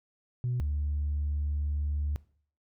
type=tone pair in turn; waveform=sine; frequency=123.47 / 73.28 Hz; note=B2 / D2; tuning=0 / -3 cents; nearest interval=major sixth; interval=903 cents; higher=first; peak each=-26 dBFS; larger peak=neither; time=0.44-0.6 / 0.6-2.16 s; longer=second; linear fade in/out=0 ms; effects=noise-tail reverb RT60 0.5 s tail -21 dB re dry + tanh soft clip ceiling -24 dBFS